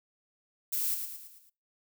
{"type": "noise with echo", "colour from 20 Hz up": "violet", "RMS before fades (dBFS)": -31, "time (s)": [0.72, 0.95], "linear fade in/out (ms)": 10, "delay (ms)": 110, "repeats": 5, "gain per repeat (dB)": -6, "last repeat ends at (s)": 1.5, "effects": ["noise-tail reverb RT60 0.3 s tail -23 dB re dry"]}